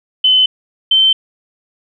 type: tone pair in turn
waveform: sine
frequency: 3039 / 3096 Hz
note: F#7 / G7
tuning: +46 / -22 cents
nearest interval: unison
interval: 32 cents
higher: second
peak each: -7 dBFS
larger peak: neither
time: 0.24-0.46 / 0.91-1.13 s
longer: neither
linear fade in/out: 5 ms
effects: none